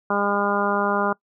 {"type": "harmonic tone", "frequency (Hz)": 202.5, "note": "G#3", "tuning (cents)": -43, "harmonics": [1, 2, 3, 4, 5, 6, 7], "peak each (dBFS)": [-27, -27, -27, -27, -27, -27, -27], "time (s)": [0.1, 1.13], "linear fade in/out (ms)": 5, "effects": ["noise-tail reverb RT60 0.1 s tail -23 dB re dry"]}